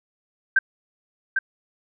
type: tone with echo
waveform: sine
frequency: 1568 Hz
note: G6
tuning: in tune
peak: -13 dBFS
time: 0.56-0.59 s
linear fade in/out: 5 ms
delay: 800 ms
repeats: 1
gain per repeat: -5 dB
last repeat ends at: 1.39 s
effects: none